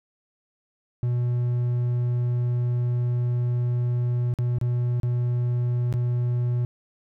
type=tone with dropouts; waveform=triangle; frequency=121.8 Hz; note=B2; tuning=24 cents flat; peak=-19 dBFS; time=1.03-6.65 s; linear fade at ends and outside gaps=0 ms; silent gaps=4.339-4.387 / 4.585-4.613 / 5-5.032 / 5.926-5.939 s; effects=none